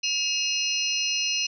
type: tone cluster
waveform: sine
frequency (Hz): 2558 / 2831 / 4178 / 5160 / 5930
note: D#7 / F7 / C8 / E8 / F#8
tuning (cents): +47 / +23 / -3 / -38 / +3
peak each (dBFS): -30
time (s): 0.03-1.47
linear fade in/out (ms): 10
effects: none